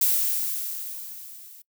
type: noise with level ramp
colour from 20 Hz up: violet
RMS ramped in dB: -20 to -47 dBFS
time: 0.01-1.62 s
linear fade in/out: 5 ms
effects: noise-tail reverb RT60 0.1 s tail -23 dB re dry